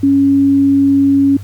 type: tone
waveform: sine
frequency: 277.2 Hz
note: C#4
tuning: in tune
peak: -7 dBFS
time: 0.03-1.37 s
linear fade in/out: 5 ms
effects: added 99 Hz sine -25 dBFS peak until 1.43 s + pink hiss -44 dBFS RMS until 1.43 s